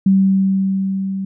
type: tone with level ramp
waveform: sine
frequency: 192.8 Hz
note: G3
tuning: 28 cents flat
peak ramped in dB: -8 to -20 dBFS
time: 0.06-1.25 s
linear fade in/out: 5 ms
effects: none